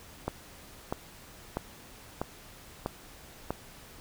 click train, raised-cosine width 1 ms, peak -16 dBFS, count 6, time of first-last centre 0.28-3.506 s, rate 1.55 Hz, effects pink hiss -51 dBFS RMS until 4 s

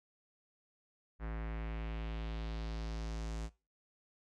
square tone with low-pass filter sweep, 55 Hz, A1, in tune, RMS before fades -40 dBFS, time 1.19-3.5 s, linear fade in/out 50 ms, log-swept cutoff 1700 to 7700 Hz, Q 1.8, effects noise-tail reverb RT60 0.3 s tail -20 dB re dry

